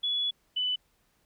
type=tone pair in turn; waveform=sine; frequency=3403 / 2993 Hz; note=G#7 / F#7; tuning=+41 / +19 cents; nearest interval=major second; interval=222 cents; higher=first; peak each=-26 dBFS; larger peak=neither; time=0.03-0.31 / 0.56-0.76 s; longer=first; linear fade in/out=10 ms; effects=pink hiss -70 dBFS RMS until 1.25 s